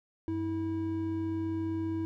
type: tone pair together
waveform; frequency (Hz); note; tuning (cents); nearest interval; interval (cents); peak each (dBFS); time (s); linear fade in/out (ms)
triangle; 96.4 / 324.2; G2 / E4; -28 / -29; octave + major sixth; 2099; -35 / -29; 0.28-2.05; 0
effects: none